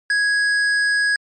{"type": "tone with hard clipping", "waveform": "triangle", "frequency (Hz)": 1661.2, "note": "G#6", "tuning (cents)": 0, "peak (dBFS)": -17, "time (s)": [0.1, 1.16], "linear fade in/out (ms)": 2, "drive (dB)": 13, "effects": ["MP3 48 kbps"]}